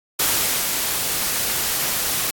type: noise with ADSR envelope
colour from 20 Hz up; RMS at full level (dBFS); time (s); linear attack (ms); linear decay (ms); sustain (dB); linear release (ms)
white; -18; 0.19-2.31; 8; 470; -4; 10
effects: AAC 64 kbps